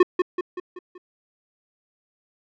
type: tone with echo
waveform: square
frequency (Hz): 361.3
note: F#4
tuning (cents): -41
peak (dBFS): -11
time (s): 0-0.03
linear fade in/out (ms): 5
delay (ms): 190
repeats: 5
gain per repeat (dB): -6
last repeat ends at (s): 0.98
effects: low-pass 2000 Hz 12 dB/octave